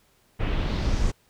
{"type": "noise with low-pass filter sweep", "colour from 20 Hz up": "brown", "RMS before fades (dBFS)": -24, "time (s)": [0.39, 1.12], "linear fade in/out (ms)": 20, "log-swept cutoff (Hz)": [2500, 7400], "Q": 2, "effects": ["pink hiss -63 dBFS RMS until 1.29 s"]}